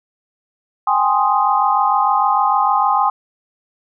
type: chord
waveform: sine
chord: Ab major seventh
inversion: third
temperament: equal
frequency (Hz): 784 / 830.6 / 1046.5 / 1244.5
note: G5 / Ab5 / C6 / Eb6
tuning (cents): 0 / 0 / 0 / 0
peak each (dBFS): -19 / -17 / -17 / -19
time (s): 0.87-3.1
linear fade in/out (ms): 5
effects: none